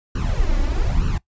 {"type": "noise with flanger", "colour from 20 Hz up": "brown", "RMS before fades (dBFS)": -19, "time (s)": [0.15, 1.18], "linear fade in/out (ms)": 5, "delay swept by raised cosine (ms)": [0.69, 3.59], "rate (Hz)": 1.1, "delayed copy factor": 0.9, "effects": ["noise-tail reverb RT60 0.1 s tail -19 dB re dry", "resampled to 16000 Hz"]}